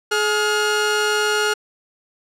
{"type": "tone pair together", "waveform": "sawtooth", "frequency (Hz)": [423.2, 1422.6], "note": ["G#4", "F6"], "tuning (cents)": [33, 32], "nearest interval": "octave + major sixth", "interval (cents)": 2099, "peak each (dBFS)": -16, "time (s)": [0.11, 1.54], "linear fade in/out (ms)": 10, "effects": ["low-pass 9000 Hz 12 dB/octave"]}